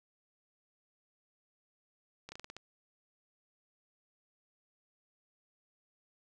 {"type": "slowing click train", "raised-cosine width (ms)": 0.2, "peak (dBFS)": -28, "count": 7, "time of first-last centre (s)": [2.29, 2.566], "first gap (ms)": 30, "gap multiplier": 1.17, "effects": []}